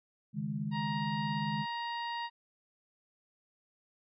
sine chord, C# suspended second, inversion none, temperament just, 138.59 / 155.92 / 207.9 Hz, C#3 / D#3 / G#3, 0 / +4 / +2 cents, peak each -40 / -37 / -36 dBFS, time 0.33-1.66 s, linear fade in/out 50 ms
harmonic tone, 940 Hz, A#5, 14 cents sharp, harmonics 1 / 2 / 3 / 4 / 5, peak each -36 / -42 / -46 / -48 / -50 dBFS, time 0.71-2.3 s, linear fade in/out 50 ms
effects none

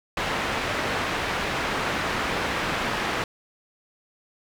white low-pass noise, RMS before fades -27 dBFS, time 0.17-3.24 s, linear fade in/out 2 ms, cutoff 2000 Hz, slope 12 dB/octave, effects none

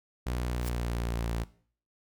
sawtooth tone with pitch glide, 60.8 to 57.39 Hz, B1 to A#1, -26 to -26 cents, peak -26 dBFS, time 0.26-1.44 s, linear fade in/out 10 ms, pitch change -100 cents, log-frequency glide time 0.5-1.24 s
white noise with exponential growth, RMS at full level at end -36 dBFS, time 0.57-0.69 s, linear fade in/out 5 ms, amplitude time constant 26 ms
effects noise-tail reverb RT60 0.5 s tail -18 dB re dry

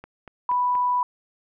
click train, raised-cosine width 0.5 ms, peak -25 dBFS, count 4, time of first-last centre 0.04-0.753 s, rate 4.21 Hz
sine tone, 987.8 Hz, B5, in tune, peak -19 dBFS, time 0.49-1.03 s, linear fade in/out 2 ms
effects none

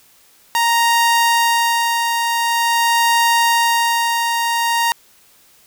sawtooth tone with tremolo, 932.3 Hz, A#5, in tune, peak -8 dBFS, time 0.55-4.92 s, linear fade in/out 0 ms, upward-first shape sine, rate 0.46 Hz, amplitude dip 40%, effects white hiss -51 dBFS RMS until 5.66 s

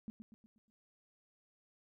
sine tone with echo, 220 Hz, A3, in tune, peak -40 dBFS, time 0.08-0.1 s, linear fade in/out 0 ms, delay 120 ms, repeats 5, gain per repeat -7 dB, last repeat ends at 0.7 s, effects none

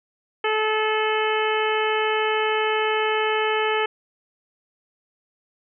harmonic tone, 433.2 Hz, A4, 27 cents flat, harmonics 1 / 2 / 3 / 4 / 5 / 6 / 7, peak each -23 / -26 / -28 / -29 / -30 / -31 / -31 dBFS, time 0.44-3.86 s, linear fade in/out 5 ms, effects none

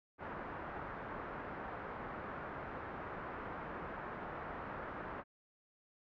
white low-pass noise, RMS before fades -45 dBFS, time 0.18-5.24 s, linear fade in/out 50 ms, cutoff 1500 Hz, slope 24 dB/octave, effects none

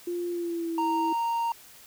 sine tone with pitch glide, 349.2 to 327.7 Hz, F4 to E4, 0 to -10 cents, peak -28 dBFS, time 0.07-1.13 s, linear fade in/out 5 ms, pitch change -110 cents, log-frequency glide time 0.3-0.8 s
triangle tone, 928 Hz, A#5, 8 cents flat, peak -23 dBFS, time 0.78-1.52 s, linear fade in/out 2 ms
effects white hiss -51 dBFS RMS until 1.86 s

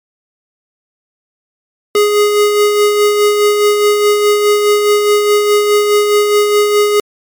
square tone with tremolo, 415.3 Hz, G#4, in tune, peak -7 dBFS, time 1.95-7 s, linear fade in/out 2 ms, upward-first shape sine, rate 4.8 Hz, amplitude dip 40%, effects MP3 96 kbps

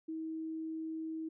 sine tone, 320 Hz, D#4, 49 cents sharp, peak -37 dBFS, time 0.08-1.29 s, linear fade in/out 10 ms, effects none

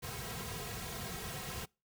pink noise with comb filter, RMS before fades -42 dBFS, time 0.02-1.66 s, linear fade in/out 20 ms, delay 3.4 ms, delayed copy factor -1, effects noise-tail reverb RT60 0.3 s tail -26 dB re dry

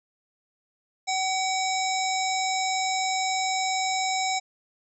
harmonic tone with a mistuned harmonic, 757 Hz, F#5, 39 cents sharp, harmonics 1 / 3 / 5 / 7 / 9 / 10, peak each -26 / -31 / -33 / -34 / -36 / -36 dBFS, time 1.07-4.4 s, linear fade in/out 20 ms, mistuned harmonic 5, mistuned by +51 cents, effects none

